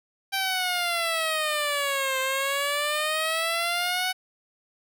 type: exponential two-way sweep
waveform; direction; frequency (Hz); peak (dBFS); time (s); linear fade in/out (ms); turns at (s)
10% pulse; down then up; 784 to 523 to 748; -16; 0.32-4.13; 20; 2.19
effects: none